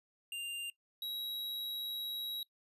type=tone pair in turn; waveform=square; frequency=2794 / 3859 Hz; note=F7 / B7; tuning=0 / -41 cents; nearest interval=tritone; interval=559 cents; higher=second; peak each=-39 / -38 dBFS; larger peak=second; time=0.32-0.7 / 1.02-2.43 s; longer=second; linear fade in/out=2 ms; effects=noise-tail reverb RT60 0.1 s tail -20 dB re dry + resampled to 32000 Hz